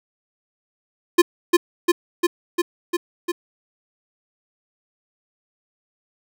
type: tone with echo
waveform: square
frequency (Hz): 349.2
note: F4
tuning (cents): 0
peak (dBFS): -9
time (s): 1.18-1.22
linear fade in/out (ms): 10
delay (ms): 350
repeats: 6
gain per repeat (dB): -2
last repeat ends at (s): 3.32
effects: none